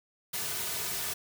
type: noise with comb filter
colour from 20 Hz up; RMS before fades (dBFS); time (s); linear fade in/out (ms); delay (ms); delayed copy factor
white; -34; 0.33-1.14; 10; 3.7; -0.7
effects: none